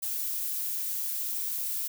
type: noise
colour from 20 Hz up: violet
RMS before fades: -32 dBFS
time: 0.02-1.88 s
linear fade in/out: 10 ms
effects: none